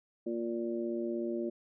harmonic tone, 116.54 Hz, A#2, in tune, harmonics 2 / 3 / 4 / 5, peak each -37 / -34 / -47 / -41 dBFS, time 0.26-1.5 s, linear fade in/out 10 ms, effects none

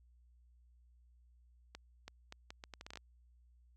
accelerating click train, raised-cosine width 0.2 ms, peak -30 dBFS, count 12, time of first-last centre 1.75-2.973 s, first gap 330 ms, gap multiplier 0.74, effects added 60 Hz sine -63 dBFS peak until 3.76 s

